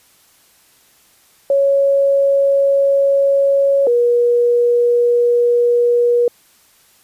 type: tone pair in turn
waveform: sine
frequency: 554.4 / 479.9 Hz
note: C#5 / B4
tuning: 0 / -50 cents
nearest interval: major second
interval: 250 cents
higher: first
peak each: -10 dBFS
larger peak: neither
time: 1.5-3.87 / 3.87-6.28 s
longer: second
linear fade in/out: 2 ms
effects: white hiss -52 dBFS RMS until 7.03 s + resampled to 32000 Hz